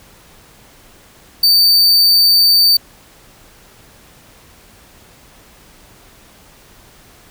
45% pulse tone, 4592 Hz, D8, 40 cents flat, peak -7 dBFS, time 1.43-2.77 s, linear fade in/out 5 ms, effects pink hiss -45 dBFS RMS until 7.3 s

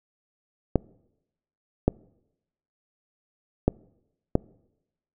clicks, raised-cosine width 2 ms, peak -5 dBFS, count 4, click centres 0.757 / 1.88 / 3.68 / 4.354 s, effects noise-tail reverb RT60 0.9 s tail -25 dB re dry

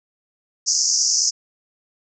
white band-pass noise, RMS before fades -19 dBFS, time 0.66-1.31 s, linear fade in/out 20 ms, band 5000 to 6800 Hz, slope 96 dB/octave, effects none

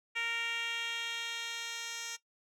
10% pulse tone with band-pass filter sweep, 463.7 Hz, A#4, 9 cents flat, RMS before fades -37 dBFS, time 0.15-2.17 s, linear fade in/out 20 ms, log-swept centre 2500 to 5100 Hz, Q 2.5, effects noise-tail reverb RT60 0.1 s tail -17 dB re dry

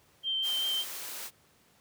sine tone with vibrato, 3136 Hz, G7, in tune, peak -28 dBFS, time 0.23-0.85 s, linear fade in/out 50 ms, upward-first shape sine, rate 5.3 Hz, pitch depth 13 cents each way
white high-pass noise, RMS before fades -40 dBFS, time 0.42-1.31 s, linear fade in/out 50 ms, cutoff 320 Hz, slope 12 dB/octave
effects pink hiss -64 dBFS RMS until 1.8 s + high-pass 80 Hz 12 dB/octave

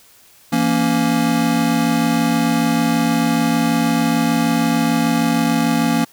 square chord, A# diminished, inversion second, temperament just, 167.82 / 233.1 / 279.7 Hz, E3 / A#3 / C#4, +31 / 0 / +16 cents, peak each -22 / -18 / -20 dBFS, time 0.52-6.05 s, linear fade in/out 10 ms, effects white hiss -49 dBFS RMS until 6.12 s

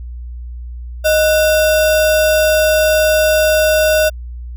sine tone with sample-and-hold, 621 Hz, D#5, 3 cents flat, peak -9 dBFS, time 1.04-4.1 s, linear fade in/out 20 ms, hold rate 2100 Hz, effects added 60 Hz sine -25 dBFS peak until 4.56 s

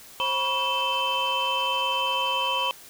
sine tone cluster, 531 / 973 / 1121 / 2631 / 3088 Hz, C5 / B5 / C#6 / E7 / G7, +25 / -26 / +19 / -4 / -27 cents, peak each -32 / -26 / -31 / -29 / -26 dBFS, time 0.2-2.71 s, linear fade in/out 0 ms, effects tanh soft clip ceiling -17 dBFS + white hiss -47 dBFS RMS until 2.89 s

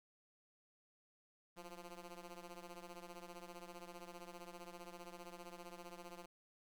10% pulse ring-modulated tone, 174.61 Hz, F3, in tune, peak -40 dBFS, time 1.56-6.26 s, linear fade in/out 10 ms, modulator 167 Hz, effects none

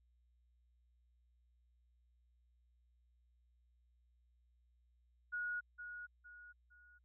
sine tone with echo, 1450 Hz, F#6, 35 cents flat, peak -38 dBFS, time 5.32-5.61 s, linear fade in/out 20 ms, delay 460 ms, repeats 3, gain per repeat -8 dB, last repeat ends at 6.99 s, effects added 60 Hz sine -70 dBFS peak until 7.04 s

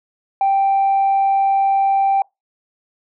sine tone, 784 Hz, G5, in tune, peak -11 dBFS, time 0.41-2.22 s, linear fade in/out 2 ms, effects noise-tail reverb RT60 0.2 s tail -26 dB re dry + tanh soft clip ceiling -10 dBFS

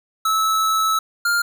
square tone pair in turn, 1304 / 1403.1 Hz, E6 / F6, -19 / +8 cents, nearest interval minor second, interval 127 cents, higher second, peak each -17 dBFS, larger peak neither, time 0.25-0.99 / 1.25-1.42 s, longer first, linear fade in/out 5 ms, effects none

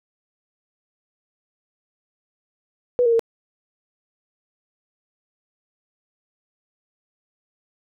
sine tone with pitch steps, 490.8 / 465.7 / 458.1 Hz, B4 / A#4 / A#4, -11 / -2 / -30 cents, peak -14 dBFS, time 2.99-3.194 s, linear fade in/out 0 ms, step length 68 ms, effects none

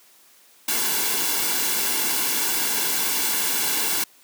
white noise with comb filter, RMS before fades -23 dBFS, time 0.68-4.04 s, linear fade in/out 5 ms, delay 1.6 ms, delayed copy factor -0.6, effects white hiss -54 dBFS RMS until 4.23 s + high-pass 200 Hz 12 dB/octave

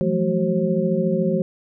sine tone cluster, 169.4 / 183.6 / 216.6 / 375.9 / 535 Hz, E3 / F#3 / A3 / F#4 / C5, +48 / -13 / -27 / +27 / +38 cents, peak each -24 dBFS, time 0.01-1.42 s, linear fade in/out 0 ms, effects none

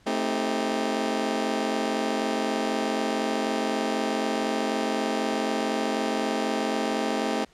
20% pulse chord, A half-diminished seventh, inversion none, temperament just, 220 / 264 / 316.8 / 396 Hz, A3 / C4 / Eb4 / G4, 0 / +16 / +31 / +18 cents, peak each -24 / -25 / -27 / -28 dBFS, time 0.06-7.45 s, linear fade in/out 10 ms, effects pink hiss -59 dBFS RMS until 7.53 s + low-pass 7000 Hz 12 dB/octave

